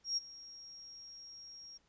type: tone with ADSR envelope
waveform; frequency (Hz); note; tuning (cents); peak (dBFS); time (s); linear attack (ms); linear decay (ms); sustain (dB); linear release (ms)
sine; 5588; F8; 0; -30; 0.04-1.78; 130; 22; -19; 13
effects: pink hiss -73 dBFS RMS until 1.88 s + resampled to 16000 Hz